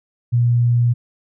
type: tone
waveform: sine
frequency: 119.9 Hz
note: A#2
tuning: 49 cents sharp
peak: -12 dBFS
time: 0.32-0.94 s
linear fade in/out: 20 ms
effects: none